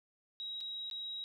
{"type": "tone with dropouts", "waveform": "sine", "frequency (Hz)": 3831, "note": "A#7", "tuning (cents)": 47, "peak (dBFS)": -39, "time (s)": [0.4, 1.24], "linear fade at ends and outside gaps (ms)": 0, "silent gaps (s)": [[0.605, 0.61], [0.9, 0.912]], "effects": ["12-bit"]}